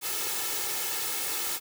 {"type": "noise with comb filter", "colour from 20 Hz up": "white", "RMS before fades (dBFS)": -31, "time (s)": [0.01, 1.6], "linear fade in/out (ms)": 50, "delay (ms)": 2.3, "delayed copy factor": 0.75, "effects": ["high-pass 150 Hz 12 dB/octave"]}